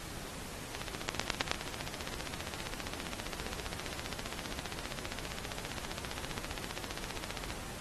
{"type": "two click trains", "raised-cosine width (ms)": 0.2, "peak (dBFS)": [-19, -10], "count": [103, 5], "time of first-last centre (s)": [[0.75, 7.505], [1.09, 1.515]], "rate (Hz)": [15.1, 9.42], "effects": ["pink hiss -45 dBFS RMS until 7.8 s", "AAC 32 kbps"]}